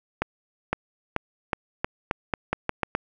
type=accelerating click train; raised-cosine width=0.5 ms; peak=-8 dBFS; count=11; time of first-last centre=0.22-2.951 s; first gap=510 ms; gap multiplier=0.85; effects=none